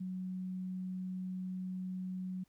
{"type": "tone", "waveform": "sine", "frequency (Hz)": 185, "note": "F#3", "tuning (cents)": 0, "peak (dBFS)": -37, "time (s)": [0, 2.44], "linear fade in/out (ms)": 10, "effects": ["pink hiss -75 dBFS RMS until 2.48 s"]}